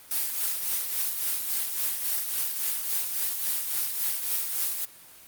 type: noise with tremolo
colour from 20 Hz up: blue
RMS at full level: -26 dBFS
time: 0.11-4.85 s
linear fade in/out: 2 ms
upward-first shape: triangle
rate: 3.6 Hz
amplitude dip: 55%
effects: white hiss -50 dBFS RMS until 5.27 s + Opus 32 kbps